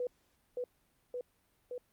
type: tone with echo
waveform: sine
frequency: 493.9 Hz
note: B4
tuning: in tune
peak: -32 dBFS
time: 0-0.07 s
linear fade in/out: 2 ms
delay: 570 ms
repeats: 3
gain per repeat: -2 dB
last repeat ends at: 1.78 s
effects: pink hiss -73 dBFS RMS until 1.92 s + Opus 48 kbps